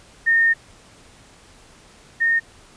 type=tone pair in turn; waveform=sine; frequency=1830 / 1836.8 Hz; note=A#6 / A#6; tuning=-32 / -26 cents; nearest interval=unison; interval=6 cents; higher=second; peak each=-13 / -15 dBFS; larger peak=first; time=0.26-0.54 / 2.2-2.4 s; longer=first; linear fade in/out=20 ms; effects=pink hiss -49 dBFS RMS until 2.76 s + resampled to 22050 Hz